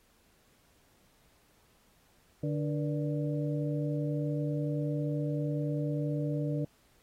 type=harmonic tone with a mistuned harmonic; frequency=147.4 Hz; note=D3; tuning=7 cents sharp; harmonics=1 / 2 / 3 / 4; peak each=-31 / -35 / -39 / -40 dBFS; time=2.43-6.65 s; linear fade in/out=5 ms; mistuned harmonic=3; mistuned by=+140 cents; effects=pink hiss -67 dBFS RMS until 7.02 s + AAC 48 kbps